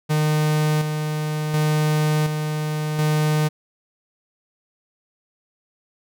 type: tone with tremolo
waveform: 45% pulse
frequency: 152.9 Hz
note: D#3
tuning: 30 cents flat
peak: -17 dBFS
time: 0.09-3.49 s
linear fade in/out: 20 ms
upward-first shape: square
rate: 0.69 Hz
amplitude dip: 45%
effects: none